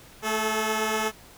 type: tone pair together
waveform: 10% pulse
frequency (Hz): 220 / 431.7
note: A3 / A4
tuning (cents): 0 / -33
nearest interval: octave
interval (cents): 1167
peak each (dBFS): -20 / -18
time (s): 0.22-1.12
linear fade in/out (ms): 50
effects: pink hiss -50 dBFS RMS until 1.37 s